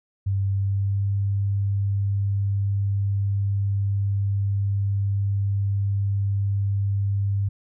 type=tone with pitch glide; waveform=sine; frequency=98 to 99.6 Hz; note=G2 to G2; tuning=0 to +28 cents; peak=-20 dBFS; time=0.26-7.49 s; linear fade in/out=10 ms; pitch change=+28 cents; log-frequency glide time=0.5-1.09 s; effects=none